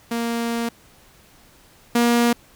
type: tone pair in turn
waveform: sawtooth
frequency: 233.1 / 237.4 Hz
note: A#3 / A#3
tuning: 0 / +32 cents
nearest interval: unison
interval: 32 cents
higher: second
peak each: -18 / -11 dBFS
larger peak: second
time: 0.11-0.69 / 1.95-2.33 s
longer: first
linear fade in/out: 5 ms
effects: pink hiss -52 dBFS RMS until 2.55 s